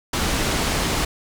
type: low-pass noise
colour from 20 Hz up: pink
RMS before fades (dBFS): -22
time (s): 0.13-1.05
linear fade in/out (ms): 5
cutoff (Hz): 9000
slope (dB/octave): 12
effects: none